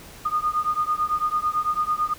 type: beating tone pair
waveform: sine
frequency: 1222 / 1231 Hz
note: D#6 / D#6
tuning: -32 / -19 cents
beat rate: 9 Hz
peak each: -24 dBFS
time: 0.25-2.14 s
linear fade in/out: 10 ms
effects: pink hiss -44 dBFS RMS until 2.18 s